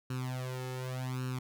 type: tone with flanger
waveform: sawtooth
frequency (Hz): 128.1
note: C3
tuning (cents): -36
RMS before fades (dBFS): -37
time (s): 0.1-1.39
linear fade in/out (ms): 5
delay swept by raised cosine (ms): 0.72 to 2.32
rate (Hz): 0.87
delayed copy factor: +0.9
effects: none